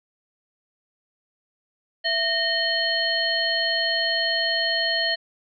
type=harmonic tone with a mistuned harmonic; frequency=615 Hz; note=D#5; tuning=20 cents flat; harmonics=1 / 3 / 5 / 7; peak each=-28 / -25 / -27 / -25 dBFS; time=2.04-5.16 s; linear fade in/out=20 ms; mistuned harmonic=1; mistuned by=+140 cents; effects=none